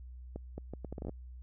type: accelerating click train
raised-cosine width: 2 ms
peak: -27 dBFS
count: 11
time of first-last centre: 0.36-1.094 s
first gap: 220 ms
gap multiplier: 0.71
effects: added 62 Hz sine -45 dBFS peak until 1.42 s